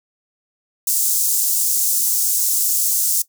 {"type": "high-pass noise", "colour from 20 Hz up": "pink", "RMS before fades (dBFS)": -18, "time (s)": [0.87, 3.22], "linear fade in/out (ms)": 5, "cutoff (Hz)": 6700, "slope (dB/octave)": 24, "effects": ["noise-tail reverb RT60 0.1 s tail -17 dB re dry"]}